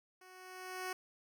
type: tone with level ramp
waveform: 10% pulse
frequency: 370 Hz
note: F#4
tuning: in tune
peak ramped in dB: -49 to -29 dBFS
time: 0.21-0.93 s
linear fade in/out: 5 ms
effects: none